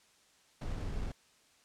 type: noise with sample-and-hold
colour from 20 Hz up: brown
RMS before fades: -37 dBFS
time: 0.61-1.12 s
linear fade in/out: 5 ms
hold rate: 4900 Hz
effects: white hiss -66 dBFS RMS until 1.64 s + low-pass 8000 Hz 12 dB/octave